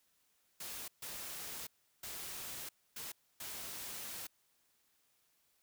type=noise bursts at uneven times; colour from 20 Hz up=white; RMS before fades=-45 dBFS; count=5; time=0.6-0.88 / 1.02-1.67 / 2.03-2.69 / 2.96-3.12 / 3.4-4.27 s; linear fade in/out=5 ms; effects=white hiss -75 dBFS RMS until 5.62 s